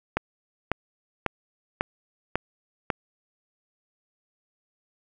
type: click train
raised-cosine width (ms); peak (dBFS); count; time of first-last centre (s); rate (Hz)
0.5; -8; 6; 0.17-2.902; 1.83
effects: none